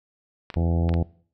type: clicks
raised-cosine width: 0.3 ms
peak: -18 dBFS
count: 4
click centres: 0.502 / 0.542 / 0.892 / 0.94 s
type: harmonic tone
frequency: 84.1 Hz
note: E2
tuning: 35 cents sharp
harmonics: 1 / 2 / 3 / 4 / 5 / 6 / 7 / 8 / 9 / 10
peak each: -21 / -26 / -33 / -33 / -38 / -36 / -41 / -40 / -42 / -45 dBFS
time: 0.56-1.03 s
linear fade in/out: 5 ms
effects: noise-tail reverb RT60 0.5 s tail -21 dB re dry